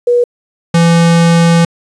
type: tone pair in turn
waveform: sine / square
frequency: 483.9 / 168.34 Hz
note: B4 / E3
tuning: -35 / +37 cents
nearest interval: octave + tritone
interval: 1828 cents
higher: first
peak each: -6 dBFS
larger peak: neither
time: 0.07-0.24 / 0.74-1.65 s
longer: second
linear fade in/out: 5 ms
effects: resampled to 22050 Hz + 7-bit